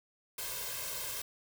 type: noise with comb filter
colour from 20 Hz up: white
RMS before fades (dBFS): -39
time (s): 0.38-1.22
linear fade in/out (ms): 5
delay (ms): 1.9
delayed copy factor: +0.95
effects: none